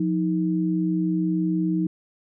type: tone pair together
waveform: sine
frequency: 177.1 / 316.1 Hz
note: F3 / D#4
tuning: +24 / +27 cents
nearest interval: minor seventh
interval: 1003 cents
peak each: -23 dBFS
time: 0-1.87 s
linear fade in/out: 5 ms
effects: none